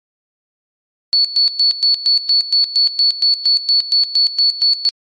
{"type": "tone with tremolo", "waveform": "sine", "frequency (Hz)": 4435, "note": "C#8", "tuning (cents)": 0, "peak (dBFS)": -9, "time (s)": [1.13, 4.89], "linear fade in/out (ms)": 0, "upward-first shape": "square", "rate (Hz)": 4.3, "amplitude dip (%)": 80, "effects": ["MP3 48 kbps"]}